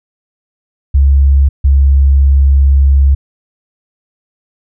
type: tone pair in turn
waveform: sine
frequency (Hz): 69 / 68.71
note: C#2 / C#2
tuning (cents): -7 / -15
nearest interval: unison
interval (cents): 8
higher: first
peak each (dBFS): -4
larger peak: neither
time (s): 0.94-1.49 / 1.64-3.15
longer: second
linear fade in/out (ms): 10
effects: none